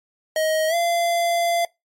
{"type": "tone with pitch glide", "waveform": "square", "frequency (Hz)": [629, 685.9], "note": ["D#5", "F5"], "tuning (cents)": [19, -31], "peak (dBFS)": -19, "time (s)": [0.36, 1.65], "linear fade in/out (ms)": 2, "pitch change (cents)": 150, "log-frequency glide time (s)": [0.68, 0.75], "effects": ["noise-tail reverb RT60 0.2 s tail -23 dB re dry", "MP3 64 kbps"]}